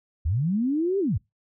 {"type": "linear two-way sweep", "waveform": "sine", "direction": "up then down", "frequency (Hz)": [66.9, 406.2, 66.9], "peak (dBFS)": -21, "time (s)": [0.25, 1.18], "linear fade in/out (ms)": 10, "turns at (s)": 0.99, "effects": ["noise-tail reverb RT60 0.2 s tail -25 dB re dry"]}